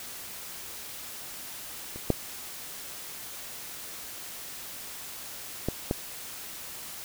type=clicks; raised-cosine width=2 ms; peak=-26 / -8 / -13 / -12 dBFS; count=4; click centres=1.96 / 2.103 / 5.686 / 5.911 s; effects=white hiss -41 dBFS RMS until 7.04 s